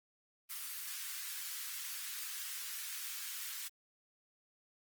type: high-pass noise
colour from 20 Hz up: white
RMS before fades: -43 dBFS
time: 0.49-3.69 s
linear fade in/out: 20 ms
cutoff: 1300 Hz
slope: 24 dB/octave
effects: Opus 24 kbps